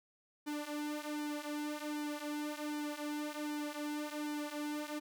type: tone with flanger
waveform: sawtooth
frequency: 297.5 Hz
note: D4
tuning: 22 cents sharp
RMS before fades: -40 dBFS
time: 0.46-5 s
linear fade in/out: 20 ms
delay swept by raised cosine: 1.5 to 5 ms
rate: 1.3 Hz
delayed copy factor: -0.8
effects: none